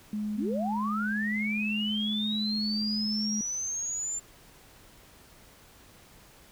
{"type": "tone with pitch glide", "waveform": "sine", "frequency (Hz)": [210.8, 212.8], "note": ["G#3", "G#3"], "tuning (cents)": [26, 42], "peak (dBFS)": -29, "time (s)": [0.13, 3.41], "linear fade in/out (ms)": 2, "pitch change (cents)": 16, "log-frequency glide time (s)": [0.6, 2.26]}
{"type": "linear sweep", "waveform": "sine", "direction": "up", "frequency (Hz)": [196.1, 7260], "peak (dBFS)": -30, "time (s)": [0.36, 4.2], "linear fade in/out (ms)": 20}
{"effects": ["pink hiss -55 dBFS RMS until 6.51 s"]}